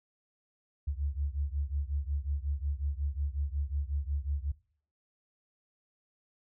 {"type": "beating tone pair", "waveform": "sine", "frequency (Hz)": [69.2, 74.7], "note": ["C#2", "D2"], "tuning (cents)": [-2, 30], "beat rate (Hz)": 5.5, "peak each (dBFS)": [-33, -34], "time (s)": [0.87, 4.52], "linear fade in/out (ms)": 10, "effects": ["noise-tail reverb RT60 0.5 s tail -20 dB re dry"]}